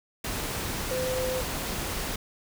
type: tone in noise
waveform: sine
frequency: 512 Hz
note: C5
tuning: 38 cents flat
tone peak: -28 dBFS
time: 0.91-1.41 s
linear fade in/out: 5 ms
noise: pink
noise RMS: -32 dBFS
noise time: 0.24-2.16 s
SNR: +1 dB
effects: none